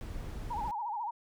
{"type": "noise", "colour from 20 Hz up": "brown", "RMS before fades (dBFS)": -40, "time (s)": [0.01, 0.71], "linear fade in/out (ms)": 0}
{"type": "tone with vibrato", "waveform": "sine", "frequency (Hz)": 890, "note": "A5", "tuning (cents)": 20, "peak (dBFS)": -33, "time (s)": [0.5, 1.11], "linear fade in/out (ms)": 10, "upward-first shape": "sine", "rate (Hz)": 14, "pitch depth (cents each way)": 150}
{"effects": []}